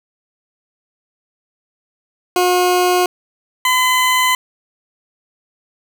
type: tone pair in turn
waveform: 20% pulse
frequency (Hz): 360 / 1015.5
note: F#4 / B5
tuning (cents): -47 / +48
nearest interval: octave + tritone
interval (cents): 1795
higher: second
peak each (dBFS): -7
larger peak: neither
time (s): 2.36-3.06 / 3.65-4.35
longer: neither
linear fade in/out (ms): 2
effects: none